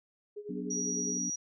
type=tone with tremolo; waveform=sine; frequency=415 Hz; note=G#4; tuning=1 cent flat; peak=-37 dBFS; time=0.36-1.18 s; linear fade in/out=10 ms; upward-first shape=sine; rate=9.9 Hz; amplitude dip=80%
type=chord; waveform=sine; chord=B minor; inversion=second; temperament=equal with one note detuned; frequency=185 / 246.9 / 292.6 Hz; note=F#3 / B3 / D4; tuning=0 / 0 / -6 cents; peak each=-39 / -39 / -40 dBFS; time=0.49-1.3 s; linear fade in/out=5 ms
type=tone; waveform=sine; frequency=5770 Hz; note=F#8; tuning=44 cents flat; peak=-32 dBFS; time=0.7-1.36 s; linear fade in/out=10 ms
effects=none